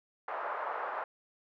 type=band-pass noise; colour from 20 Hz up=white; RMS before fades=-37 dBFS; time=0.28-1.04 s; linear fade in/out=2 ms; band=550 to 1300 Hz; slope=24 dB/octave; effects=none